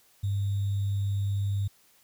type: tone with sample-and-hold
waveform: sine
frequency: 99.7 Hz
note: G2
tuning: 30 cents sharp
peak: -25 dBFS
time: 0.23-1.68 s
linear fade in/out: 10 ms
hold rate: 3675 Hz
effects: white hiss -62 dBFS RMS until 2.03 s